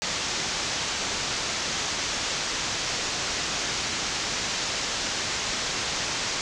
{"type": "low-pass noise", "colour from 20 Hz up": "white", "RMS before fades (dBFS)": -29, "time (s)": [0.02, 6.41], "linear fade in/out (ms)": 0, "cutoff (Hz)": 6900, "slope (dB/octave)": 48, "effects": []}